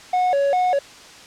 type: tone with vibrato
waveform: triangle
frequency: 639 Hz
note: D#5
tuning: 46 cents sharp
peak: -14 dBFS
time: 0.13-0.79 s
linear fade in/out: 5 ms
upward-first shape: square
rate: 2.5 Hz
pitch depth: 230 cents each way
effects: white hiss -42 dBFS RMS until 1.26 s + low-pass 6000 Hz 12 dB/octave